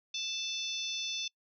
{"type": "harmonic tone with a mistuned harmonic", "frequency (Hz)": 880, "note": "A5", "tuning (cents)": 0, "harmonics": [3, 4, 5, 6, 7], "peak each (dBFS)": [-41, -36, -45, -43, -43], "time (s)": [0.14, 1.28], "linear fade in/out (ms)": 5, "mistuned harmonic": 7, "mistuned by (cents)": -29, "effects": ["noise-tail reverb RT60 0.1 s tail -26 dB re dry"]}